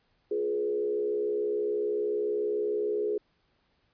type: tone with frequency modulation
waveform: sine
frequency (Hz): 419.9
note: G#4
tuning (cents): +19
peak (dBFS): -26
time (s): 0.31-3.18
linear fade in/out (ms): 5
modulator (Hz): 66.9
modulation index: 0.75
effects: pink hiss -71 dBFS RMS until 3.93 s + resampled to 11025 Hz